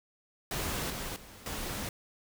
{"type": "noise with level steps", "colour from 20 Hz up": "pink", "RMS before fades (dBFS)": [-34, -38, -51, -37], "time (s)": [0.51, 1.89], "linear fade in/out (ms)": 2, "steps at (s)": [0.9, 1.16, 1.46], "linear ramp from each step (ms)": 2, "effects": []}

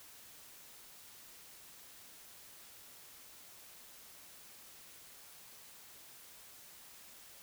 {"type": "silence", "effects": ["white hiss -56 dBFS RMS until 7.42 s"]}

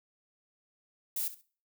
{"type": "noise with echo", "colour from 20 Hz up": "violet", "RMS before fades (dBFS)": -33, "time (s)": [1.16, 1.28], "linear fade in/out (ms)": 5, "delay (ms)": 67, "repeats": 2, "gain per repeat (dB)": -14, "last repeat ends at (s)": 1.414, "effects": ["noise-tail reverb RT60 0.4 s tail -19 dB re dry"]}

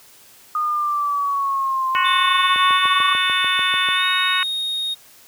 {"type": "linear two-way sweep", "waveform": "sine", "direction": "down then up", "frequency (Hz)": [1231, 1046.5, 1139], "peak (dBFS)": -18, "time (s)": [0.55, 3.13], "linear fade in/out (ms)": 2, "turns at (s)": 1.88}
{"type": "harmonic tone", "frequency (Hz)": 368.7, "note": "F#4", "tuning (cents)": -6, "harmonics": [3, 4, 5, 6, 7, 8], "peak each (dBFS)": [-23, -24, -25, -26, -26, -27], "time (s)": [1.95, 4.43], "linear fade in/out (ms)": 0}
{"type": "tone with pitch glide", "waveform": "triangle", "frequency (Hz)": [3559, 3723], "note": ["A7", "A#7"], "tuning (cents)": [19, -3], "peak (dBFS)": -20, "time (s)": [2.04, 4.95], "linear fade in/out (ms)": 20, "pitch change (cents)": 78, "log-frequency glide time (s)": [3.94, 4.05]}
{"type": "click train", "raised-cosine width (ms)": 1, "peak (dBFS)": -19, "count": 10, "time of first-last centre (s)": [2.56, 3.887], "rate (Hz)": 6.78}
{"effects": ["white hiss -48 dBFS RMS until 5.27 s", "high-pass 60 Hz 12 dB/octave"]}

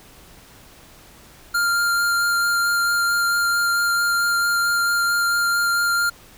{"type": "tone with vibrato", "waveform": "square", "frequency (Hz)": 1396.9, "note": "F6", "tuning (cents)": 0, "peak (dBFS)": -18, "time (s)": [1.54, 6.1], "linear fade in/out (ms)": 10, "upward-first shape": "sine", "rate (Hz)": 4.5, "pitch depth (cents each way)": 8, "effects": ["pink hiss -47 dBFS RMS until 6.37 s"]}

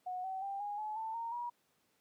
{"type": "tone with pitch steps", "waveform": "sine", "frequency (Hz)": [732, 760.9, 790.9, 822.1, 854.6, 888.3, 923.3, 959.8], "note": ["F#5", "F#5", "G5", "G#5", "G#5", "A5", "A#5", "B5"], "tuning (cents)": [-19, 48, 15, -18, 49, 16, -17, -50], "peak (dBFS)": -37, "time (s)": [0.06, 1.5], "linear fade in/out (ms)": 10, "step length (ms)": 180, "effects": ["pink hiss -75 dBFS RMS until 2 s", "high-pass 150 Hz 12 dB/octave"]}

